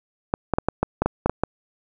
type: clicks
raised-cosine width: 1 ms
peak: -5 dBFS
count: 10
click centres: 0.339 / 0.537 / 0.585 / 0.686 / 0.83 / 1.02 / 1.06 / 1.26 / 1.296 / 1.436 s
effects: none